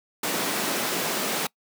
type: high-pass noise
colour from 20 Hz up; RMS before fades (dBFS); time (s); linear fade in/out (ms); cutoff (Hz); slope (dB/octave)
pink; -27; 0.23-1.47; 5; 200; 24
effects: noise-tail reverb RT60 0.1 s tail -24 dB re dry